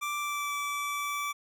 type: tone with pitch glide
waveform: 25% pulse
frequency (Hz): 1174.7 to 1157.2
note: D6 to D6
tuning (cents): 0 to -26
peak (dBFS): -27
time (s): 0.01-1.33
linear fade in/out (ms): 20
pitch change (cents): -26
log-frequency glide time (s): 0.18-0.52
effects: none